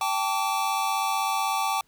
square chord, G suspended second, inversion none, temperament equal with one note detuned, 784 / 880 / 1151.8 Hz, G5 / A5 / D6, 0 / 0 / -34 cents, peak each -29 dBFS, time 0.01-1.81 s, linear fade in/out 2 ms, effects pink hiss -65 dBFS RMS until 1.87 s

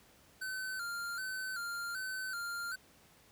square tone with vibrato, 1458 Hz, F#6, 26 cents flat, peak -38 dBFS, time 0.41-2.76 s, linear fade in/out 10 ms, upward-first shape square, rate 1.3 Hz, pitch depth 75 cents each way, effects pink hiss -63 dBFS RMS until 3.31 s + high-pass 60 Hz 12 dB/octave

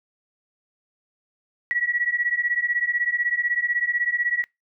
sine beating tone pair, 1923 / 1939 Hz, B6 / B6, -47 / -32 cents, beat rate 16 Hz, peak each -23 / -25 dBFS, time 1.71-4.44 s, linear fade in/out 0 ms, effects noise-tail reverb RT60 0.2 s tail -25 dB re dry

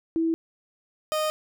sine / 30% pulse tone pair in turn, 327.3 / 617.9 Hz, E4 / D#5, -12 / -12 cents, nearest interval major seventh, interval 1100 cents, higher second, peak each -21 dBFS, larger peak neither, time 0.16-0.34 / 1.12-1.3 s, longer neither, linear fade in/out 0 ms, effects none

